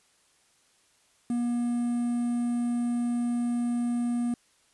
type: tone with quantisation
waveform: triangle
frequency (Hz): 239.5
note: A#3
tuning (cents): +47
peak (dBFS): -23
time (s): 1.3-4.34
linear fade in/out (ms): 2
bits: 8
effects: white hiss -65 dBFS RMS until 4.73 s + resampled to 24000 Hz